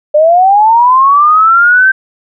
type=linear sweep; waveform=sine; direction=up; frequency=587.3 to 1568 Hz; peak=-3 dBFS; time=0.14-1.92 s; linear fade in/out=10 ms; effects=none